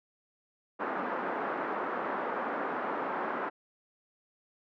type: band-pass noise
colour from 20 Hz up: white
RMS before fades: -34 dBFS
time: 0.79-3.5 s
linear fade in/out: 20 ms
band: 230 to 1400 Hz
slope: 24 dB/octave
effects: none